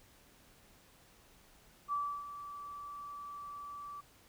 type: tone with ADSR envelope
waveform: sine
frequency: 1157 Hz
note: D6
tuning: 26 cents flat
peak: -31 dBFS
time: 1.88-4.01 s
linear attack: 44 ms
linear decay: 310 ms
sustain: -12 dB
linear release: 11 ms
effects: pink hiss -63 dBFS RMS until 4.28 s